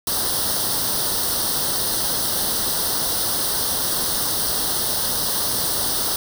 white noise with comb filter, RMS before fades -22 dBFS, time 0.07-6.16 s, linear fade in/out 2 ms, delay 0.21 ms, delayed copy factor +0.85, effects none

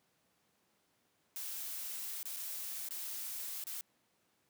blue noise with dropouts, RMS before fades -42 dBFS, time 1.36-3.81 s, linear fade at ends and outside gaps 0 ms, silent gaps 2.23-2.255 / 2.363-2.368 / 2.887-2.908 / 3.639-3.669 s, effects pink hiss -75 dBFS RMS until 4.49 s + high-pass 150 Hz 12 dB/octave

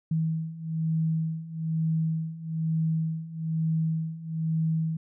sine beating tone pair, 160 / 161.1 Hz, D#3 / E3, +49 / -39 cents, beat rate 1.1 Hz, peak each -30 / -27 dBFS, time 0.11-4.97 s, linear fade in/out 5 ms, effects none

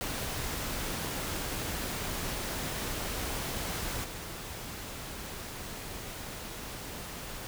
pink noise with level steps, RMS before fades -35 / -41 dBFS, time 0.01-7.47 s, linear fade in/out 0 ms, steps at 4.03 s, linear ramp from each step 20 ms, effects none

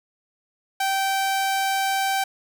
sawtooth tone, 777 Hz, G5, 16 cents flat, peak -17 dBFS, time 0.8-2.24 s, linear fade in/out 5 ms, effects none

